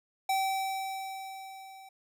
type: tone with level ramp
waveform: square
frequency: 771 Hz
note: G5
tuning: 29 cents flat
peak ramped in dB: -26 to -49 dBFS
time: 0.29-1.89 s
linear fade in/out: 5 ms
effects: none